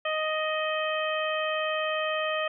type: harmonic tone with a mistuned harmonic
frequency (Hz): 622.3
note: D#5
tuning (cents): 0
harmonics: 1 / 2 / 3 / 4 / 5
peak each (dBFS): -29 / -32 / -34 / -35 / -36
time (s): 0.05-2.48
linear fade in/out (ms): 5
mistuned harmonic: 4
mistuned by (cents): +36
effects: none